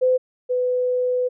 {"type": "tone pair in turn", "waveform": "sine", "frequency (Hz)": [510, 499.8], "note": ["C5", "B4"], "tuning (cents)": [-44, 21], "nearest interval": "unison", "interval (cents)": 35, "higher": "first", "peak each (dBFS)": [-14, -18], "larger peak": "first", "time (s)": [[0.01, 0.18], [0.49, 1.29]], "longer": "second", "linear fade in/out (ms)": 20, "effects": []}